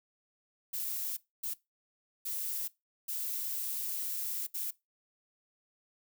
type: noise bursts at uneven times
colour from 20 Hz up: violet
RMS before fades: -36 dBFS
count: 5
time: 0.73-1.17 / 1.43-1.54 / 2.25-2.68 / 3.08-4.47 / 4.54-4.71 s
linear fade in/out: 10 ms
effects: noise-tail reverb RT60 0.2 s tail -20 dB re dry